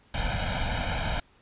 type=noise with comb filter; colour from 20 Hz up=pink; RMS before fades=-28 dBFS; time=0.14-1.2 s; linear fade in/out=5 ms; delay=1.3 ms; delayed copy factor=+1; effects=pink hiss -61 dBFS RMS until 1.41 s + resampled to 8000 Hz